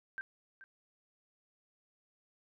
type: tone with echo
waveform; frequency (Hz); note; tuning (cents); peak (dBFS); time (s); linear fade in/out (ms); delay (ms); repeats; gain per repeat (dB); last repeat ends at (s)
sine; 1568; G6; 0; -37; 0.18-0.21; 0; 430; 1; -14; 0.64
effects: none